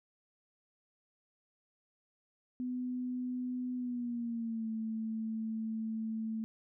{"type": "tone with pitch glide", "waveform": "sine", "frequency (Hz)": [250.3, 221.7], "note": ["B3", "A3"], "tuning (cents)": [23, 13], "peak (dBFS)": -34, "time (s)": [2.6, 6.44], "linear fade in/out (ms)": 0, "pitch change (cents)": -210, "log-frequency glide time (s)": [3.75, 4.69], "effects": []}